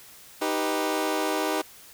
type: chord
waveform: 20% pulse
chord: Eb augmented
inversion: none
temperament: equal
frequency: 311.1 / 392 / 493.9 Hz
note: Eb4 / G4 / B4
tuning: 0 / 0 / 0 cents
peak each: -23 / -24 / -26 dBFS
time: 0.41-1.62 s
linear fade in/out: 10 ms
effects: white hiss -49 dBFS RMS until 1.93 s